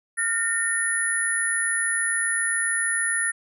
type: tone cluster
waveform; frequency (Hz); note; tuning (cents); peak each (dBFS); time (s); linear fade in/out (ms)
sine; 1413 / 1827 / 9980; F6 / A#6 / D#9; +20 / -35 / +4; -31 / -24 / -25; 0.17-3.32; 20
effects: none